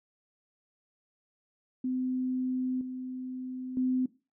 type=tone with level steps; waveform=sine; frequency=255.8 Hz; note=C4; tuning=39 cents flat; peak=-28 / -35 / -25 dBFS; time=1.84-4.06 s; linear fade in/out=5 ms; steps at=2.81 / 3.77 s; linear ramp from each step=2 ms; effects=noise-tail reverb RT60 0.3 s tail -18 dB re dry